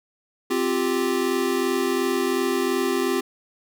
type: chord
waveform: square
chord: C suspended fourth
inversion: none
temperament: equal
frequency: 261.6 / 349.2 / 392 Hz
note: C4 / F4 / G4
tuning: 0 / 0 / 0 cents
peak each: -27 / -26 / -25 dBFS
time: 0.5-3.21 s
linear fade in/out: 10 ms
effects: none